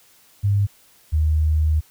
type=tone pair in turn; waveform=sine; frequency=100.9 / 77.44 Hz; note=G#2 / D#2; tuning=-49 / -8 cents; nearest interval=perfect fourth; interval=459 cents; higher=first; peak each=-15 dBFS; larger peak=neither; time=0.43-0.67 / 1.12-1.81 s; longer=second; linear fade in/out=20 ms; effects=white hiss -54 dBFS RMS until 1.9 s